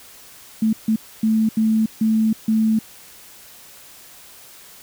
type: tone bursts at uneven times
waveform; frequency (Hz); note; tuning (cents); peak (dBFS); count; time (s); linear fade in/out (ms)
sine; 220; A3; 0; -14; 6; 0.62-0.73 / 0.88-0.96 / 1.23-1.49 / 1.57-1.86 / 2.01-2.33 / 2.48-2.79; 5
effects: white hiss -44 dBFS RMS until 4.82 s